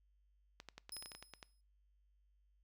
clicks, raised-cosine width 0.2 ms, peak -32 dBFS, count 12, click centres 0.601 / 0.687 / 0.78 / 0.894 / 0.967 / 1.025 / 1.059 / 1.118 / 1.15 / 1.226 / 1.337 / 1.428 s
20% pulse tone with exponential decay, 5110 Hz, D#8, 45 cents sharp, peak -39 dBFS, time 0.92-1.61 s, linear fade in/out 2 ms, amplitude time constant 150 ms
effects noise-tail reverb RT60 0.4 s tail -23 dB re dry + added 50 Hz sine -70 dBFS peak until 2.63 s

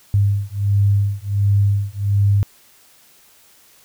sine beating tone pair, 100 / 101.4 Hz, G2 / G#2, +35 / -41 cents, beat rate 1.4 Hz, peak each -17 dBFS, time 0.14-2.43 s, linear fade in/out 0 ms, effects white hiss -51 dBFS RMS until 3.84 s

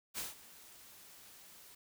white noise with ADSR envelope, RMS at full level -39 dBFS, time 0.14-1.75 s, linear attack 42 ms, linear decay 160 ms, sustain -18 dB, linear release 6 ms, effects none

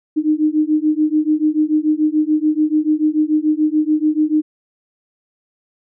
sine beating tone pair, 303.5 / 310.4 Hz, D#4 / D#4, -43 / -4 cents, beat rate 6.9 Hz, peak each -16 / -16 dBFS, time 0.16-4.42 s, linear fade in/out 20 ms, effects none

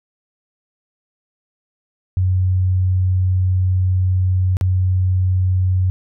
sine tone with dropouts, 92.5 Hz, F#2, in tune, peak -13 dBFS, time 2.17-5.9 s, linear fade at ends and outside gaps 0 ms, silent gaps 4.569-4.611 s, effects none

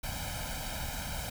pink noise with comb filter, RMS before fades -37 dBFS, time 0.03-1.3 s, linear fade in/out 10 ms, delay 1.3 ms, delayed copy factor +0.95, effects none

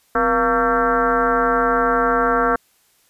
sine tone with frequency modulation, 915 Hz, A#5, 32 cents flat, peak -14 dBFS, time 0.15-2.56 s, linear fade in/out 5 ms, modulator 219 Hz, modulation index 2.9, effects white hiss -59 dBFS RMS until 3.09 s + resampled to 32000 Hz

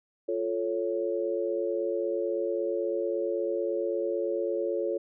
sine chord, F augmented, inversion none, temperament equal with one note detuned, 349.2 / 438.2 / 554.4 Hz, F4 / A4 / C#5, 0 / -7 / 0 cents, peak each -31 dBFS, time 0.28-4.98 s, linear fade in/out 10 ms, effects none

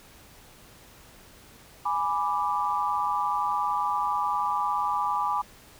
sine chord, G# diminished, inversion none, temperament equal, 830.6 / 987.8 / 1174.7 Hz, G#5 / B5 / D6, 0 / 0 / 0 cents, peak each -29 / -28 / -28 dBFS, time 1.85-5.42 s, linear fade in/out 10 ms, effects pink hiss -52 dBFS RMS until 5.79 s

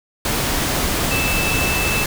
sine tone in noise, 2635 Hz, E7, 1 cent flat, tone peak -21 dBFS, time 1.11-2.04 s, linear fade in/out 2 ms, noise pink, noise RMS -20 dBFS, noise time 0.25-2.06 s, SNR -4 dB, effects none

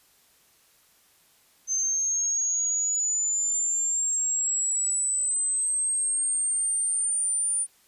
sine linear sweep, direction up, 6230 to 9300 Hz, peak -23 dBFS, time 1.67-7.67 s, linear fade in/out 50 ms, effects white hiss -61 dBFS RMS until 7.87 s + resampled to 32000 Hz

